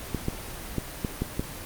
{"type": "clicks", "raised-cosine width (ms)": 3, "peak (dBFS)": -13, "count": 6, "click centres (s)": [0.147, 0.284, 0.783, 1.048, 1.22, 1.395], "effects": ["pink hiss -38 dBFS RMS until 1.65 s", "Opus 24 kbps"]}